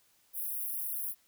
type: high-pass noise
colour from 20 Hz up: white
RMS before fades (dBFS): -36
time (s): 0.33-1.15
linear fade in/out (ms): 50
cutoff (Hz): 10000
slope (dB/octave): 96
effects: white hiss -68 dBFS RMS until 1.27 s